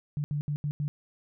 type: tone bursts at uneven times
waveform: sine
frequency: 146.83 Hz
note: D3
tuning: in tune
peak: -27 dBFS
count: 5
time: 0.17-0.24 / 0.31-0.41 / 0.48-0.56 / 0.64-0.71 / 0.8-0.88 s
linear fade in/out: 0 ms
effects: none